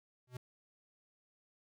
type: tone with exponential growth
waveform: square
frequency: 125.3 Hz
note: B2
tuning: 25 cents sharp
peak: -40 dBFS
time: 0.27-0.37 s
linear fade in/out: 5 ms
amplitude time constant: 21 ms
effects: none